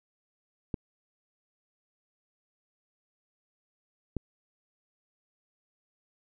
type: clicks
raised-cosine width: 3 ms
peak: -18 dBFS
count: 2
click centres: 0.742 / 4.167 s
effects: none